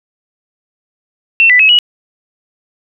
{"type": "tone with pitch steps", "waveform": "sine", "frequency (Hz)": [2699, 1986, 2571, 2917], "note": ["E7", "B6", "E7", "F#7"], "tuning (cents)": [40, 9, -44, -25], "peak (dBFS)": -4, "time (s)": [1.4, 1.788], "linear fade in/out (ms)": 0, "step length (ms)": 97, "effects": []}